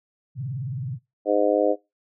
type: tone with vibrato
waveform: sine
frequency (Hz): 130.1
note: C3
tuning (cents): -9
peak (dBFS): -27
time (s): 0.35-0.99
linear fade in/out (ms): 50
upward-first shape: sine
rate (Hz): 19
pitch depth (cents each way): 240
type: harmonic tone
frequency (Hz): 103.2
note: G#2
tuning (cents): -10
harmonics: 3 / 4 / 5 / 6 / 7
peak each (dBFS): -25 / -25 / -22 / -23 / -29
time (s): 1.25-1.76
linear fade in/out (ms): 50
effects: noise-tail reverb RT60 0.2 s tail -20 dB re dry